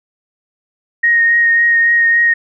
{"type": "tone with vibrato", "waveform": "sine", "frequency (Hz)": 1864.7, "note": "A#6", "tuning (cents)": 0, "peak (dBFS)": -8, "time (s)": [1.03, 2.34], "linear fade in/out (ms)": 10, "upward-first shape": "triangle", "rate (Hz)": 3.6, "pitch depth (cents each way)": 17, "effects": []}